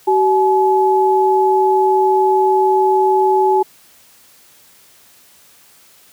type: tone pair together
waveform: sine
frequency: 380.1 / 853.3 Hz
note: F#4 / G#5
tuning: +47 / +47 cents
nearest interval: octave + major second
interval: 1400 cents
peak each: -13 dBFS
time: 0.07-3.63 s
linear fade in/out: 10 ms
effects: white hiss -48 dBFS RMS until 6.12 s + high-pass 60 Hz 12 dB/octave